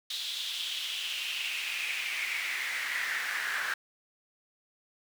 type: noise with high-pass filter sweep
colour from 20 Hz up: brown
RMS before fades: -34 dBFS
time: 0.1-3.74 s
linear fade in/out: 5 ms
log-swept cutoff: 3700 to 1600 Hz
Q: 4.7
effects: none